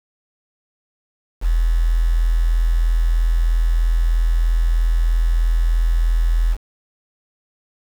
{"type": "tone with quantisation", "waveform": "sine", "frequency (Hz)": 41.56, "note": "E1", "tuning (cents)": 15, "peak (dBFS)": -13, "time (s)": [1.41, 6.57], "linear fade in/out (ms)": 50, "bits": 6, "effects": []}